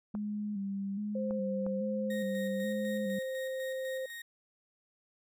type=tone with vibrato; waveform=sine; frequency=202.9 Hz; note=G#3; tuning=40 cents flat; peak=-33 dBFS; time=0.14-3.19 s; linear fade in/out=5 ms; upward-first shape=square; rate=1.2 Hz; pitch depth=49 cents each way
type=clicks; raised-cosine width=1 ms; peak=-30 dBFS; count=3; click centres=0.151 / 1.309 / 1.665 s
type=tone; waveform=sine; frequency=523.3 Hz; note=C5; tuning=in tune; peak=-34 dBFS; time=1.15-4.06 s; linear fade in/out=5 ms
type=tone with tremolo; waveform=35% pulse; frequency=1864.7 Hz; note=A#6; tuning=in tune; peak=-40 dBFS; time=2.1-4.22 s; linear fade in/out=5 ms; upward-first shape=square; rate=4 Hz; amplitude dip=40%
effects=none